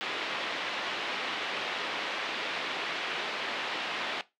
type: low-pass noise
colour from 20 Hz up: white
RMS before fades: -34 dBFS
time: 0.01-4.21 s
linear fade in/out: 0 ms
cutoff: 3400 Hz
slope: 24 dB/octave
effects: noise-tail reverb RT60 0.2 s tail -17 dB re dry + high-pass 300 Hz 12 dB/octave